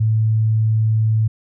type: tone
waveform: sine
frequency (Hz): 110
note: A2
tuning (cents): 0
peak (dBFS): -13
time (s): 0-1.28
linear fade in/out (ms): 10
effects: none